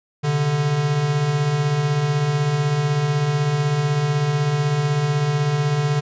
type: beating tone pair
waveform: square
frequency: 130.81 / 146.81 Hz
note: C3 / D3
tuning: 0 / 0 cents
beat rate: 16 Hz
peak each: -26 / -19 dBFS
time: 0.23-6.01 s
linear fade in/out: 20 ms
effects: resampled to 16000 Hz